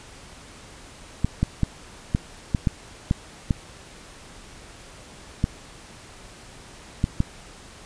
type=clicks; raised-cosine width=5 ms; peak=-7 dBFS; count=11; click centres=1.246 / 1.43 / 1.633 / 2.149 / 2.548 / 2.672 / 3.111 / 3.508 / 5.441 / 7.041 / 7.204 s; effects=pink hiss -45 dBFS RMS until 7.85 s + resampled to 22050 Hz